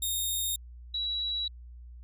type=tone pair in turn; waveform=10% pulse / sine; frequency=3694 / 3904 Hz; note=A#7 / B7; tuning=-16 / -21 cents; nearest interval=minor second; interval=95 cents; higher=second; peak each=-21 / -29 dBFS; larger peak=first; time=0.02-0.56 / 0.94-1.48 s; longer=neither; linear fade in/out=5 ms; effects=added 60 Hz sine -44 dBFS peak until 2.03 s